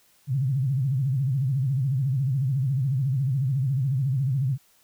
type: tone with vibrato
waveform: sine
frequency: 133.5 Hz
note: C3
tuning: 35 cents sharp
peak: -21 dBFS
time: 0.27-4.58 s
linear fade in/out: 50 ms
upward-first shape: sine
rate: 14 Hz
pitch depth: 150 cents each way
effects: white hiss -61 dBFS RMS until 4.83 s